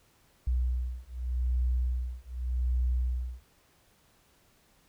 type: beating tone pair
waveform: sine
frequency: 61.5 / 62.35 Hz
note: B1 / B1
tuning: -7 / +17 cents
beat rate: 0.85 Hz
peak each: -30 dBFS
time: 0.47-3.43 s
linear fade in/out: 5 ms
effects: pink hiss -65 dBFS RMS until 4.88 s